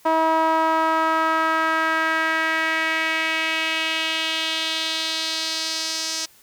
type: tone with band-pass filter sweep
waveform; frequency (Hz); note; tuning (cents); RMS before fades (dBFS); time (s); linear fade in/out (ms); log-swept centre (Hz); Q
sawtooth; 321.1; E4; -45; -22; 0.05-6.26; 10; 880 to 5600; 2.5
effects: white hiss -53 dBFS RMS until 6.42 s